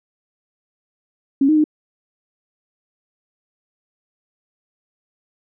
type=tone with pitch steps; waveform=sine; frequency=274.4 / 309.6 / 305.1 Hz; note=C#4 / D#4 / D#4; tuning=-17 / -9 / -34 cents; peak=-11 dBFS; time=1.41-1.641 s; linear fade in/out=5 ms; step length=77 ms; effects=none